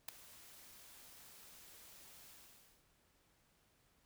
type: noise with ADSR envelope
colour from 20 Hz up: white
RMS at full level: -39 dBFS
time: 0.08-2.86 s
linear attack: 7 ms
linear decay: 4 ms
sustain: -20 dB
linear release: 560 ms
effects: pink hiss -74 dBFS RMS until 4.05 s